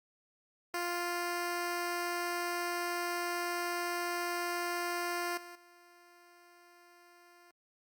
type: tone with level steps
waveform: 10% pulse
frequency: 349.2 Hz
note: F4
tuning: in tune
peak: -25 / -39 / -50 dBFS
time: 0.74-7.51 s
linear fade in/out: 2 ms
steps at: 5.37 / 5.55 s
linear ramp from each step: 5 ms
effects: Opus 48 kbps